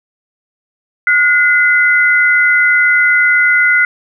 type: tone pair together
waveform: sine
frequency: 1443.9 / 2042 Hz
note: F#6 / C7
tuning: -43 / -43 cents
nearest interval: tritone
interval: 600 cents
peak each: -10 dBFS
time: 1.07-3.85 s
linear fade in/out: 2 ms
effects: none